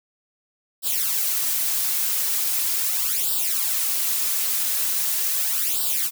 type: noise with flanger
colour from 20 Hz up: blue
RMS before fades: -23 dBFS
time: 0.82-6.11 s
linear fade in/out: 50 ms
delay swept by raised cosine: 0.23 to 5.63 ms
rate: 0.4 Hz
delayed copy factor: +0.8
effects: none